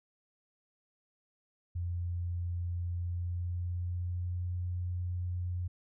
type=tone with pitch glide; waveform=sine; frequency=87.31 to 89.14 Hz; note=F2 to F2; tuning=0 to +36 cents; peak=-32 dBFS; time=1.75-5.68 s; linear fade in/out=10 ms; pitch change=+36 cents; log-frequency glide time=2.92-4.53 s; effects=none